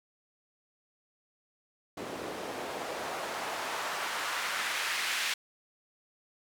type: noise with band-pass filter sweep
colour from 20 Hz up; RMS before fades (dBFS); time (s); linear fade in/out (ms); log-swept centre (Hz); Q
white; -35; 1.97-5.34; 5; 340 to 2300; 1.1
effects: none